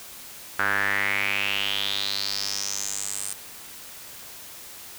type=tone with band-pass filter sweep; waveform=sawtooth; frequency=100 Hz; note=G2; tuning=35 cents sharp; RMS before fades=-27 dBFS; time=0.59-3.33 s; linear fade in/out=0 ms; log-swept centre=1500 to 9100 Hz; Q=5.5; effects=white hiss -42 dBFS RMS until 4.98 s